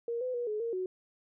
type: tone with pitch steps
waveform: sine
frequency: 468.6 / 506 / 481.7 / 424.9 / 463.5 / 370.4 Hz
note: A#4 / B4 / B4 / G#4 / A#4 / F#4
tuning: +9 / +42 / -43 / +40 / -10 / +2 cents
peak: -31 dBFS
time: 0.08-0.86 s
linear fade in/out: 2 ms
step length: 130 ms
effects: none